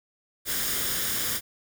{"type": "noise with comb filter", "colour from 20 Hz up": "white", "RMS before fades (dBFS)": -28, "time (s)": [0.45, 1.41], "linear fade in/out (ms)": 50, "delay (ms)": 0.58, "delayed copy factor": 0.55, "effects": []}